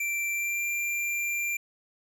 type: tone with pitch glide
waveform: square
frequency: 2349 to 2375 Hz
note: D7 to D7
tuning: 0 to +19 cents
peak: -28 dBFS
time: 0-1.57 s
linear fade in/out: 5 ms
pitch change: +19 cents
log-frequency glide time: 0.32-0.64 s
effects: none